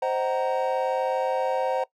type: chord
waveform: triangle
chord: C half-diminished seventh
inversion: none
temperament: equal with one note detuned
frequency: 523.3 / 622.3 / 755.5 / 932.3 Hz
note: C5 / Eb5 / Gb5 / Bb5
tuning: 0 / 0 / +36 / 0 cents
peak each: -24 / -30 / -27 / -28 dBFS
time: 0.02-1.84 s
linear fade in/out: 5 ms
effects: noise-tail reverb RT60 0.1 s tail -20 dB re dry